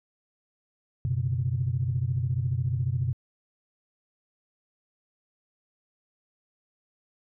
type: chord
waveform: sine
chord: F# suspended fourth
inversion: none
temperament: equal with one note detuned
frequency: 92.5 / 124.4 / 138.59 Hz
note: F#2 / B2 / C#3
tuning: 0 / +13 / 0 cents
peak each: -30 / -26 / -31 dBFS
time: 1.05-3.13 s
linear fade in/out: 0 ms
effects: tanh soft clip ceiling -15 dBFS